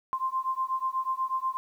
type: beating tone pair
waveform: sine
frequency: 1044 / 1052.2 Hz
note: C6 / C6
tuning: -4 / +9 cents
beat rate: 8.2 Hz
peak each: -30 dBFS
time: 0.13-1.57 s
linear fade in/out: 0 ms
effects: 10-bit